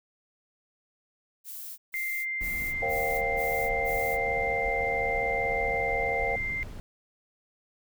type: noise bursts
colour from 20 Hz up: violet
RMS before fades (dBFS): -40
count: 6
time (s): 1.44-4.18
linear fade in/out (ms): 50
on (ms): 340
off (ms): 140
type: tone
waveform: sine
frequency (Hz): 2093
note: C7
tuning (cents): 0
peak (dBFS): -29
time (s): 1.94-6.63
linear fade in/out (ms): 0
type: noise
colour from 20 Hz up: brown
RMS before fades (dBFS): -39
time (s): 2.41-6.8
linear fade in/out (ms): 0
type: chord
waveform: sine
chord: G half-diminished seventh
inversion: first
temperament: equal with one note detuned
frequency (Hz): 466.2 / 541.7 / 698.5 / 784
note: Bb4 / Db5 / F5 / G5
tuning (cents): 0 / -40 / 0 / 0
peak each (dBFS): -33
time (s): 2.82-6.36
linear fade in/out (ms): 5
effects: none